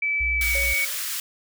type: tone with pitch glide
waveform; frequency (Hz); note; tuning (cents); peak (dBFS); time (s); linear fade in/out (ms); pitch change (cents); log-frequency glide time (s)
sine; 2307 to 2247; D7 to C#7; -31 to +23; -21; 0.02-0.85; 5; -46; 0.35-0.57
type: tone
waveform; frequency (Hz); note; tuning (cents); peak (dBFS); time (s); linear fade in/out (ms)
sine; 60.9; B1; -24; -27; 0.2-0.74; 10
type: high-pass noise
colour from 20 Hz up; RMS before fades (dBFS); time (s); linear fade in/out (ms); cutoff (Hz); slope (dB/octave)
white; -29; 0.41-1.2; 2; 1300; 24
type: tone with exponential decay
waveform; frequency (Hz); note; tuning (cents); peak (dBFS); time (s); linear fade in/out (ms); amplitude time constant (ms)
sine; 554.4; C#5; 0; -29; 0.55-1.2; 2; 140
effects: none